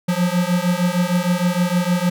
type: beating tone pair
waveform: square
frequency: 174.61 / 181.11 Hz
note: F3 / F#3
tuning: 0 / -37 cents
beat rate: 6.5 Hz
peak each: -20 dBFS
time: 0.08-2.1 s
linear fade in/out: 10 ms
effects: none